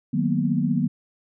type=chord; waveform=sine; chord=B major seventh; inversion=first; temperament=just; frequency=154.34 / 185.21 / 231.5 / 246.9 Hz; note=D#3 / F#3 / A#3 / B3; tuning=-14 / +2 / -12 / 0 cents; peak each=-25 dBFS; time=0.13-0.88 s; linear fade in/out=10 ms; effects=none